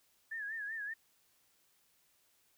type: tone with vibrato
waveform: sine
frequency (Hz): 1731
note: A6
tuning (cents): -29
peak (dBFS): -38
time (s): 0.31-0.94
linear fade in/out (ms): 10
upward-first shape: sine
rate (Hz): 5.2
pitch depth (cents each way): 99
effects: white hiss -72 dBFS RMS until 2.57 s